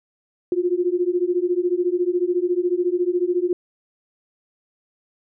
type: beating tone pair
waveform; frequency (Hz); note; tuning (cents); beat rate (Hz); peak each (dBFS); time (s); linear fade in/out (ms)
sine; 348.9 / 362.9; F4 / F#4; -2 / -34; 14; -21; 0.52-3.53; 2
effects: none